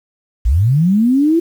sine linear sweep, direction up, 49.09 to 343 Hz, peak -9 dBFS, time 0.45-1.4 s, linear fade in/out 10 ms, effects 7-bit

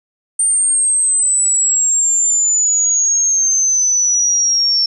sine exponential sweep, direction down, 8870 to 5420 Hz, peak -11 dBFS, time 0.39-4.86 s, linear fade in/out 5 ms, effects none

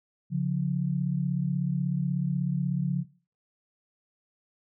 sine tone pair together, 141.1 / 177.47 Hz, C#3 / F3, +31 / +28 cents, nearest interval major third, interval 397 cents, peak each -27 dBFS, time 0.3-3.05 s, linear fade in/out 50 ms, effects noise-tail reverb RT60 0.4 s tail -20 dB re dry

